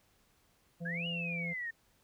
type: harmonic tone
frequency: 170 Hz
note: F3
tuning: 46 cents flat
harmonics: 1 / 3 / 4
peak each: -38 / -47 / -54 dBFS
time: 0.8-1.54 s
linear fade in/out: 20 ms
type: exponential two-way sweep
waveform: sine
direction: up then down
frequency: 1572 to 2924 to 1807 Hz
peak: -36 dBFS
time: 0.85-1.71 s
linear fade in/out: 10 ms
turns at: 1.07 s
effects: pink hiss -70 dBFS RMS until 2.03 s